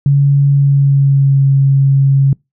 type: tone with pitch glide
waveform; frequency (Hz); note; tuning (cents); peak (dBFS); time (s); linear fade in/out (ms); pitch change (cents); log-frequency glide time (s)
sine; 140.7 to 137.09; C#3 to C#3; +26 to -19; -6; 0.06-2.33; 2; -45; 0.49-1.45
effects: noise-tail reverb RT60 0.2 s tail -26 dB re dry